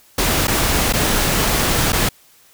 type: noise with dropouts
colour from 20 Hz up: pink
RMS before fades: -17 dBFS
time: 0.18-2.09 s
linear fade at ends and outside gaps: 5 ms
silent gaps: 0.472-0.479 / 0.926-0.935 / 1.922-1.929 s
effects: white hiss -51 dBFS RMS until 2.53 s